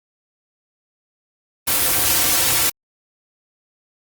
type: noise with comb filter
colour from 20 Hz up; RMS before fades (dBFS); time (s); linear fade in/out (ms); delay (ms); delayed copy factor
white; -17; 1.67-2.7; 10; 4.8; -1
effects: Opus 24 kbps